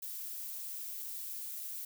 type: noise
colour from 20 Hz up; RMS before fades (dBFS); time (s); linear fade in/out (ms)
violet; -42; 0.02-1.85; 5
effects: none